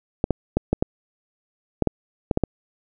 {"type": "clicks", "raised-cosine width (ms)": 2, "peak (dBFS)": -5, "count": 10, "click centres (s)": [0.241, 0.307, 0.57, 0.73, 0.825, 1.823, 1.873, 2.312, 2.374, 2.437], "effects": []}